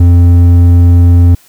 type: tone with hard clipping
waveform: sine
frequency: 87.1 Hz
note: F2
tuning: 4 cents flat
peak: -3 dBFS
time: 0-1.35 s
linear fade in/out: 5 ms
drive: 6 dB
effects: white hiss -44 dBFS RMS until 1.48 s